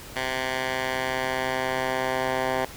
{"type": "tone with band-pass filter sweep", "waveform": "10% pulse", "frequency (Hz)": 130, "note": "C3", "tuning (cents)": -11, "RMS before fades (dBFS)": -27, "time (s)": [0.16, 2.65], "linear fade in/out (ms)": 2, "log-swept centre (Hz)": [2100, 1100], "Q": 0.86, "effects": ["pink hiss -42 dBFS RMS until 2.76 s"]}